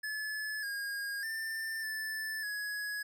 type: tone with pitch steps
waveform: square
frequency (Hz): 1721 / 1628 / 1788 / 1755 / 1677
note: A6 / G#6 / A6 / A6 / G#6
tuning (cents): -39 / -35 / +27 / -5 / +16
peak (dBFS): -36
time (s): 0.03-3.03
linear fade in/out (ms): 10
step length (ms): 600
effects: none